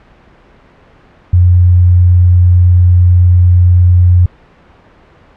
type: tone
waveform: sine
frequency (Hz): 89.1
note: F2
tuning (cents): +35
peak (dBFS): -3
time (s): 1.33-4.26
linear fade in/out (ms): 5
effects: pink hiss -43 dBFS RMS until 5.36 s + low-pass 2000 Hz 12 dB/octave